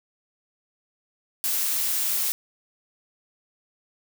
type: noise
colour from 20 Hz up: blue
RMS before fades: -25 dBFS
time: 1.44-2.32 s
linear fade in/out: 0 ms
effects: none